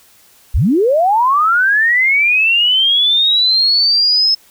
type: linear sweep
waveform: sine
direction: up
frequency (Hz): 34.28 to 5230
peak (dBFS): -9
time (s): 0.54-4.35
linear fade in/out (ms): 10
effects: white hiss -48 dBFS RMS until 4.5 s